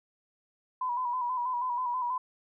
sine tone with vibrato, 989 Hz, B5, 2 cents sharp, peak -28 dBFS, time 0.81-2.18 s, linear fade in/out 5 ms, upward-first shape square, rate 6.2 Hz, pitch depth 45 cents each way, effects none

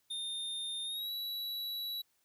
square tone with pitch glide, 3638 to 3922 Hz, A#7 to B7, -43 to -13 cents, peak -37 dBFS, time 0.1-2.02 s, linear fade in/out 10 ms, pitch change +130 cents, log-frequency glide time 0.84-1.11 s, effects white hiss -75 dBFS RMS until 2.24 s

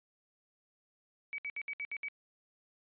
sine tone bursts, 2279 Hz, C#7, 47 cents sharp, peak -36 dBFS, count 7, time 1.33-2.084 s, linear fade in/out 0 ms, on 52 ms, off 65 ms, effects resampled to 8000 Hz

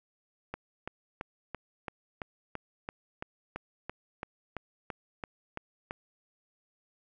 click train, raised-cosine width 0.5 ms, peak -21 dBFS, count 17, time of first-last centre 0.54-5.909 s, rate 2.98 Hz, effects none

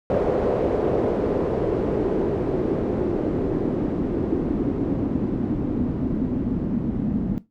white noise with low-pass filter sweep, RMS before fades -23 dBFS, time 0.1-7.38 s, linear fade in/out 0 ms, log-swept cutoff 500 to 220 Hz, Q 2.7, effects noise-tail reverb RT60 0.2 s tail -17 dB re dry

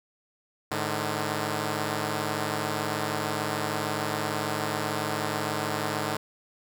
5% pulse tone pair together, 106.7 / 151.01 Hz, G#2 / D3, +47 / +49 cents, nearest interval tritone, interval 602 cents, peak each -19 dBFS, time 0.71-6.17 s, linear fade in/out 5 ms, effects none

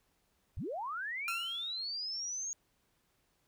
sine linear sweep, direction up, 47.76 to 6645 Hz, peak -36 dBFS, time 0.57-2.53 s, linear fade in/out 0 ms
sawtooth tone with exponential decay, 1367 Hz, F6, 37 cents flat, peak -30 dBFS, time 1.28-1.84 s, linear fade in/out 1 ms, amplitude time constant 120 ms
effects pink hiss -75 dBFS RMS until 3.47 s

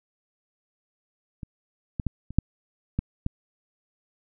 clicks, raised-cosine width 5 ms, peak -23 / -15 / -13 / -25 / -6 / -12 / -13 dBFS, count 7, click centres 1.432 / 1.998 / 2.067 / 2.306 / 2.386 / 2.99 / 3.264 s, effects none

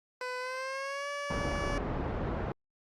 15% pulse tone with pitch glide, 502 to 573.3 Hz, B4 to D5, +28 to -42 cents, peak -28 dBFS, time 0.21-1.78 s, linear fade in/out 2 ms, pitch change +230 cents, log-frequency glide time 0.39-1.09 s
pink low-pass noise, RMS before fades -34 dBFS, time 1.3-2.52 s, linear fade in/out 2 ms, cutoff 1100 Hz, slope 12 dB/octave
effects low-pass 6000 Hz 12 dB/octave + Opus 48 kbps

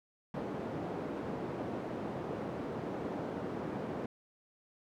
white band-pass noise, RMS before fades -39 dBFS, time 0.34-4.06 s, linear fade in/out 2 ms, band 140 to 490 Hz, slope 12 dB/octave, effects none

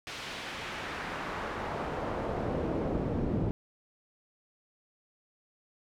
brown noise with band-pass filter sweep, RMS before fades -34 dBFS, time 0.07-3.51 s, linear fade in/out 0 ms, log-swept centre 3600 to 250 Hz, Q 0.91, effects none

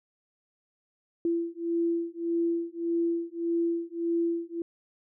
sine beating tone pair, 336.6 / 338.3 Hz, E4 / E4, +36 / +45 cents, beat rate 1.7 Hz, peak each -29 dBFS, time 1.25-4.62 s, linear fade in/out 2 ms, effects none

